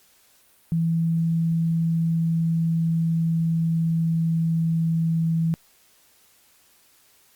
sine tone with pitch glide, 165.1 to 163.68 Hz, E3 to E3, +3 to -12 cents, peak -19 dBFS, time 0.72-5.54 s, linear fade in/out 0 ms, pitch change -15 cents, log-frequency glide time 0.9-5.35 s, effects white hiss -58 dBFS RMS until 7.35 s + Opus 48 kbps

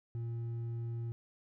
sine tone with hard clipping, 116.54 Hz, A#2, in tune, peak -37 dBFS, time 0.15-1.12 s, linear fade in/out 0 ms, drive 4 dB, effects none

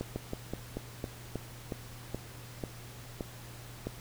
slowing click train, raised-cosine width 2 ms, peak -21 dBFS, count 12, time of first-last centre 0.01-3.87 s, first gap 150 ms, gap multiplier 1.16, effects added 119 Hz sine -48 dBFS peak until 4 s + pink hiss -50 dBFS RMS until 4 s

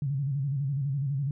sine tone with vibrato, 138.59 Hz, C#3, in tune, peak -26 dBFS, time 0.02-1.31 s, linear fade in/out 2 ms, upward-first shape square, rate 12 Hz, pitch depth 81 cents each way, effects none

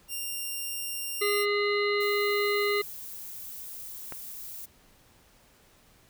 5% pulse tone, 2786 Hz, F7, 5 cents flat, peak -23 dBFS, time 0.08-1.46 s, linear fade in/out 50 ms
harmonic tone, 410.3 Hz, G#4, 21 cents flat, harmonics 1 / 3 / 5 / 7 / 9 / 10, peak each -26 / -33 / -30 / -39 / -45 / -36 dBFS, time 1.21-2.82 s, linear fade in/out 10 ms
violet noise, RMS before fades -41 dBFS, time 2-4.66 s, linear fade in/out 10 ms
click, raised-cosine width 0.5 ms, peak -23 dBFS, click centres 4.123 s
effects pink hiss -60 dBFS RMS until 6.09 s

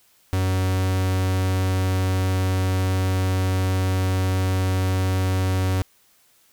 45% pulse tone, 93.8 Hz, F#2, 24 cents sharp, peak -19 dBFS, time 0.33-5.82 s, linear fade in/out 0 ms, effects white hiss -59 dBFS RMS until 6.52 s

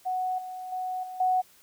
sine tone with level steps, 740 Hz, F#5, in tune, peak -26 / -35 / -29 / -36 / -21 dBFS, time 0.05-1.42 s, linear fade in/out 20 ms, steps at 0.38 / 0.72 / 1.03 / 1.2 s, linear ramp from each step 5 ms, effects white hiss -58 dBFS RMS until 1.62 s

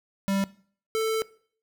square tone pair in turn, 196 / 442.2 Hz, G3 / A4, 0 / +9 cents, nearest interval octave + major second, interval 1409 cents, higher second, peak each -24 / -24 dBFS, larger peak neither, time 0.28-0.44 / 0.95-1.22 s, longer second, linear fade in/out 0 ms, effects noise-tail reverb RT60 0.5 s tail -20 dB re dry

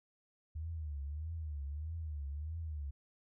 sine tone with vibrato, 76 Hz, D#2, 40 cents flat, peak -38 dBFS, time 0.55-2.91 s, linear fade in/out 10 ms, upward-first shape triangle, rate 1.6 Hz, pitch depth 170 cents each way, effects none

